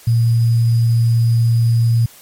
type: tone with sample-and-hold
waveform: sine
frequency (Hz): 116.1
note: A#2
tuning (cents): -7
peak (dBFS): -10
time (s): 0.07-2.06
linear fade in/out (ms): 5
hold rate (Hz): 4900
effects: white hiss -43 dBFS RMS until 2.21 s + MP3 64 kbps